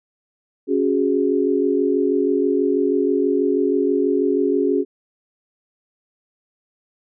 sine chord, C# suspended fourth, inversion none, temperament just, 277.2 / 369.6 / 415.8 Hz, C#4 / F#4 / G#4, 0 / -2 / +2 cents, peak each -20 dBFS, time 0.67-4.85 s, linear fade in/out 50 ms, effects none

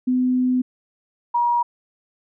sine tone pair in turn, 252.9 / 954.8 Hz, B3 / A#5, +41 / +41 cents, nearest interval octave + major seventh, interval 2300 cents, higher second, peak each -16 dBFS, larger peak neither, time 0.07-0.62 / 1.34-1.63 s, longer first, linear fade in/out 10 ms, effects none

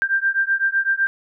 sine beating tone pair, 1579 / 1586.9 Hz, G6 / G6, +12 / +21 cents, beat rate 7.9 Hz, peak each -20 dBFS, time 0.02-1.07 s, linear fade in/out 0 ms, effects none

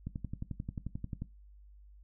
click train, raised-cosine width 5 ms, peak -25 dBFS, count 14, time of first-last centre 0.07-1.22 s, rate 11.3 Hz, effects noise-tail reverb RT60 0.2 s tail -17 dB re dry + added 50 Hz sine -53 dBFS peak until 2.03 s

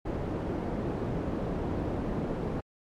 white low-pass noise, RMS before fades -32 dBFS, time 0.05-2.61 s, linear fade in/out 10 ms, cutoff 390 Hz, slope 12 dB/octave, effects MP3 64 kbps

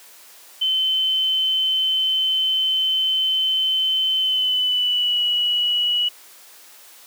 sine tone with pitch glide, 3066 to 2929 Hz, G7 to F#7, -39 to -18 cents, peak -17 dBFS, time 0.61-6.09 s, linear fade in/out 10 ms, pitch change -79 cents, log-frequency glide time 4.17-5.2 s, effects white hiss -46 dBFS RMS until 7.06 s + high-pass 400 Hz 12 dB/octave

